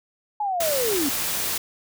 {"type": "linear sweep", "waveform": "sine", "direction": "down", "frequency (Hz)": [855, 261.6], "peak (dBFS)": -22, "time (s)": [0.4, 1.09], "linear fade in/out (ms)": 5}
{"type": "noise", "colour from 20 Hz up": "white", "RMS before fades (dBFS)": -26, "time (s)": [0.6, 1.58], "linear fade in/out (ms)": 5}
{"effects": []}